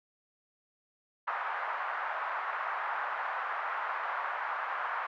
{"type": "band-pass noise", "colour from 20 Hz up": "white", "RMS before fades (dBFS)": -35, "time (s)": [1.27, 5.07], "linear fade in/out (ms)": 10, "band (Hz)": [770, 1500], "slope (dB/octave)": 24, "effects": []}